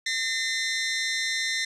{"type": "tone pair together", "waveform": "20% pulse", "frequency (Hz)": [1822, 2045], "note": ["A#6", "C7"], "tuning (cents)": [-40, -40], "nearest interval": "major second", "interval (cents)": 200, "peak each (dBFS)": -23, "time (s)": [0.06, 1.65], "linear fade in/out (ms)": 5, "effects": ["resampled to 24000 Hz", "9-bit"]}